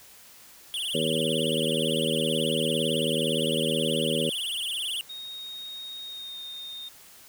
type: tone with vibrato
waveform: square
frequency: 3136 Hz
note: G7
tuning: in tune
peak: -29 dBFS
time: 0.74-5.01 s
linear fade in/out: 0 ms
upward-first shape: triangle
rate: 18 Hz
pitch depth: 230 cents each way
type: harmonic tone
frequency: 79.4 Hz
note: D#2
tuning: 36 cents sharp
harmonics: 2 / 3 / 4 / 5 / 6 / 7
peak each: -32 / -31 / -36 / -32 / -31 / -31 dBFS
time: 0.94-4.3 s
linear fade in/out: 10 ms
type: tone with pitch glide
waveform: sine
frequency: 3729 to 3673 Hz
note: A#7 to A#7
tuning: 0 to -26 cents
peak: -36 dBFS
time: 5.09-6.89 s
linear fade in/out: 10 ms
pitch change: -26 cents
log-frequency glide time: 6.03-6.39 s
effects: white hiss -51 dBFS RMS until 7.28 s